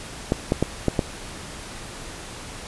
clicks, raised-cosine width 2 ms, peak -5 dBFS, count 5, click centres 0.321 / 0.521 / 0.626 / 0.883 / 0.992 s, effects pink hiss -37 dBFS RMS until 2.67 s + resampled to 24000 Hz

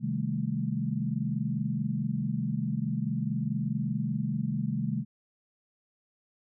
sine chord, A half-diminished seventh, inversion first, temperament equal with one note detuned, 130.81 / 155.56 / 199.54 / 220 Hz, C3 / Eb3 / G3 / A3, 0 / 0 / +31 / 0 cents, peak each -33 dBFS, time 0-5.05 s, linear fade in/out 50 ms, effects none

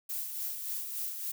violet noise with tremolo, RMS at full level -35 dBFS, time 0.09-1.32 s, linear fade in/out 10 ms, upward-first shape sine, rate 3.5 Hz, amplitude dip 45%, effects none

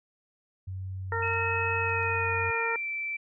sine tone with vibrato, 93.9 Hz, F#2, 26 cents sharp, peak -33 dBFS, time 0.67-2.51 s, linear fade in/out 10 ms, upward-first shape sine, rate 0.94 Hz, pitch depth 9 cents each way
harmonic tone, 458.9 Hz, A#4, 27 cents flat, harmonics 1 / 2 / 3 / 4, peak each -33 / -33 / -33 / -33 dBFS, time 1.12-2.76 s, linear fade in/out 2 ms
sine tone with pitch glide, 2571 to 2331 Hz, E7 to D7, -44 to -14 cents, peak -30 dBFS, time 1.22-3.17 s, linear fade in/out 10 ms, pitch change -170 cents, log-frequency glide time 1.8-2.88 s
clicks, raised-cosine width 0.2 ms, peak -39 dBFS, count 4, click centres 1.276 / 1.336 / 1.895 / 2.03 s
effects none

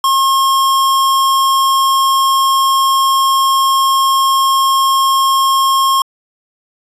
square tone, 1076 Hz, C6, 48 cents sharp, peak -10 dBFS, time 0.04-6.02 s, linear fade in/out 2 ms, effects resampled to 32000 Hz

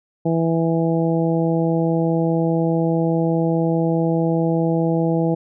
harmonic tone, 164.81 Hz, E3, in tune, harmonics 1 / 2 / 3 / 4 / 5, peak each -19 / -21 / -23 / -27 / -30 dBFS, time 0.25-5.35 s, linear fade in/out 10 ms, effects none

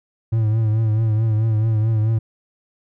triangle tone with vibrato, 110 Hz, A2, in tune, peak -13 dBFS, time 0.32-2.19 s, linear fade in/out 10 ms, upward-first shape triangle, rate 4.6 Hz, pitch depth 63 cents each way, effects none

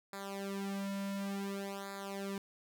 sawtooth tone with flanger, 197.4 Hz, G3, 12 cents sharp, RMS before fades -40 dBFS, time 0.13-2.38 s, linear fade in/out 2 ms, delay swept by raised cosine 0.34 to 2.64 ms, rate 0.56 Hz, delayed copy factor -0.95, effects none

